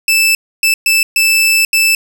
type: tone bursts at uneven times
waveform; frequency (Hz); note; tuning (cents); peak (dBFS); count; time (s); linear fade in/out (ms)
sawtooth; 2637; E7; 0; -5; 5; 0.08-0.35 / 0.63-0.74 / 0.86-1.03 / 1.16-1.65 / 1.73-1.95; 2
effects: 7-bit